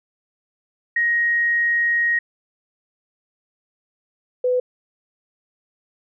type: tone pair in turn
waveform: sine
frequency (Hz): 1880 / 500.4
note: A#6 / B4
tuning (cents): +14 / +23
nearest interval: octave + major seventh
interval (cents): 2291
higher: first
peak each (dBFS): -16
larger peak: neither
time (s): 0.96-2.19 / 4.44-4.6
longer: first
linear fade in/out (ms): 5
effects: none

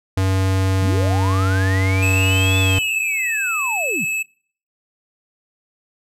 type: tone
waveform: square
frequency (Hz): 95.1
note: F#2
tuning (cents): +48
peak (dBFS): -16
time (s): 0.17-2.79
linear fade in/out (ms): 5
type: linear two-way sweep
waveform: sine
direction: up then down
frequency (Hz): 128.3 to 3494 to 128.3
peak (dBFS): -24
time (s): 0.81-4.05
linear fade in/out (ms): 10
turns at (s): 2.59
type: tone with vibrato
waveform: square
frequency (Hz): 2600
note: E7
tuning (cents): -24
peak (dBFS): -20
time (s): 2.02-4.23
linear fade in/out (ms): 10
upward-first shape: sine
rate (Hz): 17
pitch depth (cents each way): 12
effects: noise-tail reverb RT60 0.5 s tail -24 dB re dry + low-pass 12000 Hz 12 dB/octave

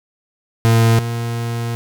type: tone pair in turn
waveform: 40% pulse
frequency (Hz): 114.3 / 117.11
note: A#2 / A#2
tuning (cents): -34 / +8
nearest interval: unison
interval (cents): 42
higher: second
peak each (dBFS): -9 / -19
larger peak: first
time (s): 0.65-0.99 / 0.99-1.75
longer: second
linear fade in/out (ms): 0
effects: none

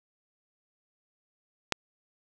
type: click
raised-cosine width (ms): 0.2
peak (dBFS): -7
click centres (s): 1.723
effects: none

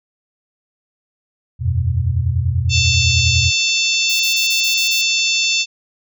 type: chord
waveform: sine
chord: E suspended second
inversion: none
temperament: equal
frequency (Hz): 82.41 / 92.5 / 123.47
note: E2 / F#2 / B2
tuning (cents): 0 / 0 / 0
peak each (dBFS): -19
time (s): 1.59-3.52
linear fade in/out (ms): 50
type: harmonic tone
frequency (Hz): 888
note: A5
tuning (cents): +16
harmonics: 3 / 4 / 5 / 6 / 7 / 8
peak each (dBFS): -18 / -20 / -22 / -24 / -25 / -26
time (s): 2.69-5.66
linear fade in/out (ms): 50
type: noise bursts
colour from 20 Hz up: violet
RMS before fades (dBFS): -27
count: 7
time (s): 4.09-5.016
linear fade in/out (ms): 10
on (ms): 110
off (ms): 26
effects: none

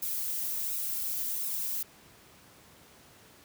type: noise with flanger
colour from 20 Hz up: violet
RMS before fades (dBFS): -33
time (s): 0.02-1.83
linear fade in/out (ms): 5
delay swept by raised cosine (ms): 0.76 to 3.06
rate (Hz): 1.4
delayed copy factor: +0.55
effects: pink hiss -56 dBFS RMS until 3.44 s + high-pass 80 Hz 12 dB/octave

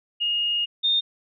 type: tone pair in turn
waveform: sine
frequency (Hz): 2854 / 3650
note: F7 / A#7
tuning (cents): +37 / -37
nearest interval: major third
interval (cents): 426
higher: second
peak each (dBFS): -21 / -18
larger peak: second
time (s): 0.2-0.66 / 0.83-1.01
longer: first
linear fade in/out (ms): 20
effects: none

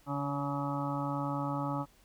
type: harmonic tone with a mistuned harmonic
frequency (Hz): 141.6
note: C#3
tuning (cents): +37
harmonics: 1 / 2 / 4 / 5 / 6 / 7 / 8 / 9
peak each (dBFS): -36 / -36 / -41 / -49 / -39 / -45 / -42 / -41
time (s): 0.06-1.86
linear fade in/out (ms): 50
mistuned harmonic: 7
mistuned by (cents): -37
effects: added 44 Hz sine -64 dBFS peak until 2.04 s + pink hiss -64 dBFS RMS until 2.04 s

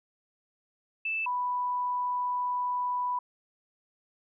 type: tone pair in turn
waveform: sine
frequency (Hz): 2639 / 988.5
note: E7 / B5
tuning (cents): +1 / +1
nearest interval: octave + perfect fourth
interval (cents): 1700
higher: first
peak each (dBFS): -28 / -27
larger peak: second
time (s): 1.05-1.26 / 1.26-3.19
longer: second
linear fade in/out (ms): 5
effects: none

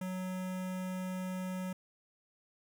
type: tone with notch filter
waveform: square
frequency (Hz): 185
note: F#3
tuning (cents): 0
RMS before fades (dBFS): -38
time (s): 0.01-1.73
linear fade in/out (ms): 5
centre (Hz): 4300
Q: 1.6
effects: none

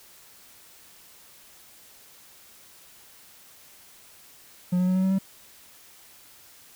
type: tone with pitch steps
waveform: triangle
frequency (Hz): 179.7 / 182.21 / 184.75 / 187.33 / 189.95 / 192.6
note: F3 / F#3 / F#3 / F#3 / F#3 / G3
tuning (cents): +50 / -26 / -2 / +22 / +46 / -30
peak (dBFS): -18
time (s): 4.72-5.188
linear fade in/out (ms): 10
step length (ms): 78
effects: white hiss -52 dBFS RMS until 6.75 s

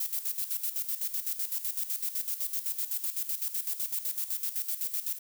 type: noise with tremolo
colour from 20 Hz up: violet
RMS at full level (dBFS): -31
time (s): 0-5.19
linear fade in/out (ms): 5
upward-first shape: square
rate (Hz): 7.9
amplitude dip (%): 70
effects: none

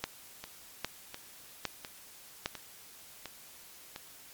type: two click trains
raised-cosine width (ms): 0.2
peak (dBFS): -14 / -23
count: 4 / 6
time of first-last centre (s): 0.04-2.459 / 0.44-3.961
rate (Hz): 1.24 / 1.42
effects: white hiss -53 dBFS RMS until 4.33 s + MP3 96 kbps

